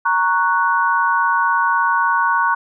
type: chord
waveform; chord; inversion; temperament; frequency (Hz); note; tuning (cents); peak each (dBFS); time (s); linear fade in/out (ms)
sine; F# major; first; equal; 932.3 / 1108.7 / 1480; A#5 / C#6 / F#6; 0 / 0 / 0; -18; 0.05-2.55; 10
effects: none